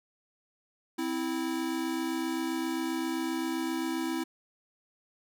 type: tone pair together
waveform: square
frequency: 260 / 327.6 Hz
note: C4 / E4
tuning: -11 / -11 cents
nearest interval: major third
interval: 400 cents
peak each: -35 / -32 dBFS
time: 0.98-4.24 s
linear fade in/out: 10 ms
effects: none